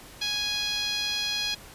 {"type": "tone with band-pass filter", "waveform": "10% pulse", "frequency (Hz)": 830.6, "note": "G#5", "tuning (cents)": 0, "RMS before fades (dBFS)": -29, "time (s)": [0.21, 1.55], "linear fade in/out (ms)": 10, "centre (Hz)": 4000, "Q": 1.7, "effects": ["pink hiss -47 dBFS RMS until 1.74 s", "resampled to 32000 Hz"]}